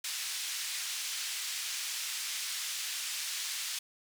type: band-pass noise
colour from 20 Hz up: white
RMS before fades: -37 dBFS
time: 0.04-3.79 s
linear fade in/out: 5 ms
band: 2100 to 7300 Hz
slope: 12 dB/octave
effects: none